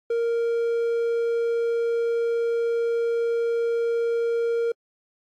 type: tone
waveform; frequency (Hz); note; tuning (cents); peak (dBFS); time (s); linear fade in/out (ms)
triangle; 465.6; A#4; -2; -19; 0.1-4.72; 5
effects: AAC 64 kbps